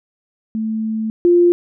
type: tone pair in turn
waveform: sine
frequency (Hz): 220 / 349.2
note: A3 / F4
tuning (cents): 0 / 0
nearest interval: minor sixth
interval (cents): 800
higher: second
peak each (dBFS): -18 / -8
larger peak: second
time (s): 0.55-1.1 / 1.25-1.52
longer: first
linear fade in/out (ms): 0
effects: none